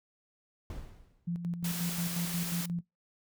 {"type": "noise with exponential decay", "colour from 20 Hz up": "brown", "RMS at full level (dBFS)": -37, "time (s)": [0.7, 1.35], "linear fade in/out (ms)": 2, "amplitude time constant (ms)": 140}
{"type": "tone with tremolo", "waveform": "sine", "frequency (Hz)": 172.3, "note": "F3", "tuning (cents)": -23, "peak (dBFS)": -30, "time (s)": [1.27, 2.81], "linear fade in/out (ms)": 10, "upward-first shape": "square", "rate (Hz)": 5.6, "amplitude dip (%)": 55}
{"type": "noise", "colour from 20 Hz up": "white", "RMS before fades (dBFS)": -38, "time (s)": [1.64, 2.66], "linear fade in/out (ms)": 5}
{"effects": ["noise-tail reverb RT60 0.2 s tail -24 dB re dry"]}